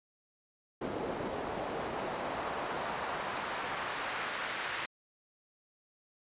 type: noise with band-pass filter sweep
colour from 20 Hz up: pink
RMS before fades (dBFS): -37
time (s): 0.81-4.86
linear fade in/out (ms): 10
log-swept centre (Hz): 450 to 1800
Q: 1
effects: resampled to 8000 Hz